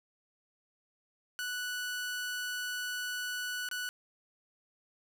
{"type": "tone with dropouts", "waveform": "sawtooth", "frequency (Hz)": 1480, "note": "F#6", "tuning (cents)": 0, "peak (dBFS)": -31, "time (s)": [1.39, 3.89], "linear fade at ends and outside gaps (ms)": 0, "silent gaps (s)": [3.688, 3.713], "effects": []}